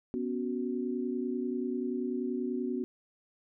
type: chord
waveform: sine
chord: B suspended second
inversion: none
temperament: equal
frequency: 246.9 / 277.2 / 370 Hz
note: B3 / C#4 / F#4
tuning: 0 / 0 / 0 cents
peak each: -33 / -37 / -35 dBFS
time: 0.14-2.84 s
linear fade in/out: 0 ms
effects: none